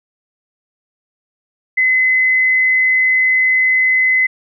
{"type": "tone", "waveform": "sine", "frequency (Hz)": 2035, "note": "C7", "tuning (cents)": -49, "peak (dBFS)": -10, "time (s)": [1.77, 4.27], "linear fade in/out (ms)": 10, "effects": []}